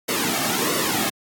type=noise with flanger; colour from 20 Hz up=pink; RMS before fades=-22 dBFS; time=0.08-1.1 s; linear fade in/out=10 ms; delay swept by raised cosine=1.2 to 2.08 ms; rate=1.5 Hz; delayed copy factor=-0.7; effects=high-pass 200 Hz 12 dB/octave + AAC 64 kbps